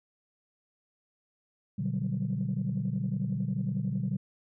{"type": "chord", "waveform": "sine", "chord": "G major seventh", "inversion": "first", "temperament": "equal with one note detuned", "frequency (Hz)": [121.63, 146.83, 185, 196], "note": ["B2", "D3", "F#3", "G3"], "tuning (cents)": [-26, 0, 0, 0], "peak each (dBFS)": -33, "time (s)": [1.78, 4.17], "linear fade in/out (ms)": 10, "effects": ["tanh soft clip ceiling -21 dBFS"]}